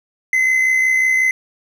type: tone with amplitude modulation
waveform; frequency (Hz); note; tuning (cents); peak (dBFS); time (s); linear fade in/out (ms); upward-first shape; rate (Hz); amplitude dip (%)
triangle; 2047; C7; -38; -9; 0.33-1.31; 2; sine; 65.5; 40
effects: none